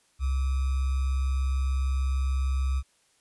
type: tone with sample-and-hold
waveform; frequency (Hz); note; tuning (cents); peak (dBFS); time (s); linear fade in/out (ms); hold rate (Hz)
sine; 66.7; C2; +34; -23; 0.19-2.83; 50; 1225
effects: white hiss -66 dBFS RMS until 3.2 s + resampled to 24000 Hz

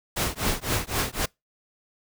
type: noise with tremolo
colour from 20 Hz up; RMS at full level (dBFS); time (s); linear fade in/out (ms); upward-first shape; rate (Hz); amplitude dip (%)
pink; -23; 0.16-1.26; 10; triangle; 3.9; 100
effects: noise-tail reverb RT60 0.2 s tail -26 dB re dry

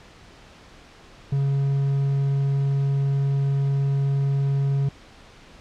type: tone with hard clipping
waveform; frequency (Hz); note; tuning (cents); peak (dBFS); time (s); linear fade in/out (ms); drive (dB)
triangle; 138.59; C#3; 0; -20; 1.32-4.89; 5; 6
effects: pink hiss -48 dBFS RMS until 5.6 s + low-pass 5000 Hz 12 dB/octave

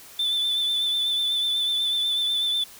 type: tone with vibrato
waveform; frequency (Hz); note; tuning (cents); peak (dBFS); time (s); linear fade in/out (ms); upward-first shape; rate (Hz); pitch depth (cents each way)
sine; 3520; A7; 0; -19; 0.19-2.64; 5; sine; 8.1; 28
effects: tanh soft clip ceiling -20 dBFS + white hiss -46 dBFS RMS until 2.79 s

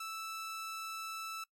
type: tone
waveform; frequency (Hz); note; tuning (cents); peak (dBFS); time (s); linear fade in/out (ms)
sawtooth; 1318.5; E6; 0; -36; 0-1.44; 5
effects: noise-tail reverb RT60 0.1 s tail -22 dB re dry + MP3 64 kbps

